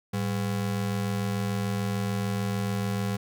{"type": "ring-modulated tone", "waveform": "square", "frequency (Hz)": 152.1, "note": "D#3", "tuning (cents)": -39, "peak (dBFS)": -24, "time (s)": [0.13, 3.17], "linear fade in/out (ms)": 10, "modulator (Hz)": 43.4, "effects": []}